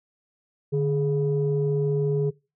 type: tone pair together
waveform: sine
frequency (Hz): 147.7 / 417.8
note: D3 / G#4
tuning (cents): +10 / +10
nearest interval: octave + tritone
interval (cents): 1800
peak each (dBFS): -22 / -23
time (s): 0.72-2.31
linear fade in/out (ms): 20
effects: noise-tail reverb RT60 0.3 s tail -24 dB re dry + tanh soft clip ceiling -14 dBFS